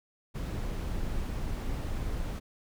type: noise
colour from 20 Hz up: brown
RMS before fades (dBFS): -33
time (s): 0.34-2.4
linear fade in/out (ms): 20
effects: none